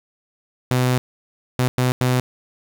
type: tone bursts at uneven times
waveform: sawtooth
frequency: 126.3 Hz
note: B2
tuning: 39 cents sharp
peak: -12 dBFS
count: 4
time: 0.71-0.98 / 1.59-1.68 / 1.78-1.92 / 2.01-2.2 s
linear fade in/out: 0 ms
effects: 7-bit